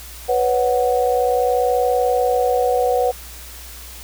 sine chord, B suspended second, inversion none, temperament equal, 493.9 / 554.4 / 740 Hz, B4 / C#5 / F#5, 0 / 0 / 0 cents, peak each -17 / -23 / -19 dBFS, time 0.28-3.12 s, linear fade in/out 20 ms, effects added 60 Hz sine -38 dBFS peak until 4.03 s + white hiss -38 dBFS RMS until 4.03 s

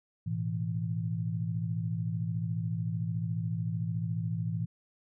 sine chord, A suspended second, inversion none, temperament just, 110 / 123.75 / 165 Hz, A2 / B2 / E3, 0 / +4 / +2 cents, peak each -33 / -38 / -33 dBFS, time 0.26-4.66 s, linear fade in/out 10 ms, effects none

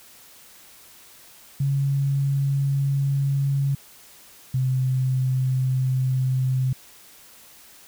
sine tone pair in turn, 138.59 / 129.82 Hz, C#3 / C3, 0 / -13 cents, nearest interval minor second, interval 113 cents, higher first, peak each -19 dBFS, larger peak neither, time 1.6-3.75 / 4.54-6.73 s, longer second, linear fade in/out 5 ms, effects white hiss -49 dBFS RMS until 7.87 s

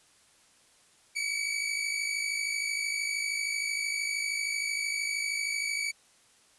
sawtooth tone pair together, 2247 / 2300 Hz, C#7 / D7, +23 / -37 cents, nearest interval unison, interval 40 cents, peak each -30 / -28 dBFS, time 1.15-5.92 s, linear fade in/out 20 ms, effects white hiss -62 dBFS RMS until 6.58 s + resampled to 24000 Hz

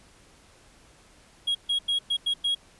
triangle tone bursts at uneven times, 3297 Hz, G#7, 13 cents flat, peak -21 dBFS, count 6, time 1.47-1.55 / 1.69-1.79 / 1.88-1.99 / 2.1-2.17 / 2.26-2.34 / 2.44-2.55 s, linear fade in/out 10 ms, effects pink hiss -56 dBFS RMS until 2.79 s + resampled to 24000 Hz

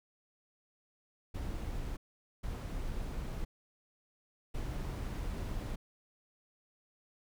brown noise bursts at uneven times, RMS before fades -38 dBFS, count 3, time 1.34-1.97 / 2.43-3.45 / 4.54-5.76 s, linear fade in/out 10 ms, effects none

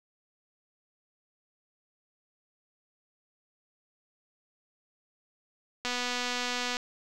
click train, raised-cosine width 0.2 ms, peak -15 dBFS, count 227, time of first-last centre 5.85-6.769 s, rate 246 Hz, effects none

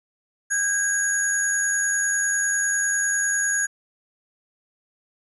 sine tone cluster, 1545 / 1635 / 6740 / 11040 Hz, G6 / G#6 / G#8 / F9, -26 / -28 / +25 / -21 cents, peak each -31 / -23 / -24 / -30 dBFS, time 0.5-3.67 s, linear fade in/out 20 ms, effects none

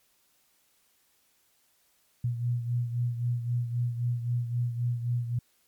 sine beating tone pair, 120 / 123.8 Hz, B2 / B2, -49 / +5 cents, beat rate 3.8 Hz, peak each -27 / -34 dBFS, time 2.24-5.39 s, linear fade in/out 5 ms, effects white hiss -68 dBFS RMS until 5.67 s + MP3 96 kbps

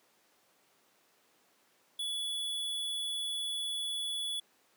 square tone, 3416 Hz, G#7, 48 cents sharp, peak -34 dBFS, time 1.99-4.4 s, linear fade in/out 5 ms, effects pink hiss -68 dBFS RMS until 4.76 s + high-pass 300 Hz 12 dB/octave

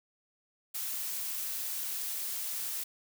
blue noise, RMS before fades -36 dBFS, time 0.74-2.84 s, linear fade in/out 10 ms, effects none

